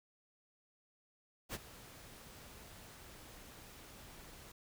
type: noise with ADSR envelope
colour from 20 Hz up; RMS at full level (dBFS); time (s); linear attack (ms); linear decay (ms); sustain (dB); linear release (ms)
pink; -40; 1.49-4.52; 51; 33; -15; 5
effects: none